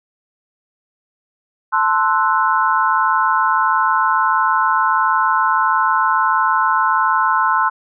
sine chord, F# half-diminished seventh, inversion first, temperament equal, 880 / 1046.5 / 1318.5 / 1480 Hz, A5 / C6 / E6 / F#6, 0 / 0 / 0 / 0 cents, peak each -19 / -16 / -19 / -20 dBFS, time 1.72-7.7 s, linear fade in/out 20 ms, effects none

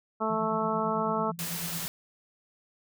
harmonic tone, 219.5 Hz, A3, 4 cents flat, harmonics 1 / 2 / 3 / 4 / 5 / 6, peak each -33 / -33 / -33 / -33 / -33 / -33 dBFS, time 0.2-1.32 s, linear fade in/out 20 ms
sine tone with tremolo, 169.1 Hz, E3, 44 cents sharp, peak -33 dBFS, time 0.3-1.86 s, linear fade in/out 2 ms, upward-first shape triangle, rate 9.1 Hz, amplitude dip 90%
white noise, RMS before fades -35 dBFS, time 1.39-1.88 s, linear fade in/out 0 ms
effects none

